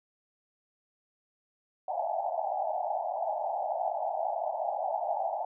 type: band-pass noise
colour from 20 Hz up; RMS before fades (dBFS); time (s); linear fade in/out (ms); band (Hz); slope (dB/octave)
pink; -32; 1.88-5.45; 5; 620 to 860; 96
effects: none